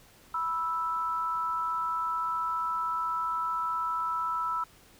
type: tone pair together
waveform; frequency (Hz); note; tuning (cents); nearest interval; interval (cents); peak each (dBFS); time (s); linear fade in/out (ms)
sine; 982.9 / 1318.5; B5 / E6; -9 / 0; perfect fourth; 509; -33 / -29; 0.34-4.64; 5
effects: pink hiss -57 dBFS RMS until 4.99 s